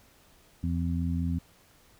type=harmonic tone; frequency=85 Hz; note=F2; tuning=46 cents flat; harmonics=1 / 2 / 3; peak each=-29 / -31 / -33 dBFS; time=0.63-1.39 s; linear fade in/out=10 ms; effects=pink hiss -60 dBFS RMS until 1.99 s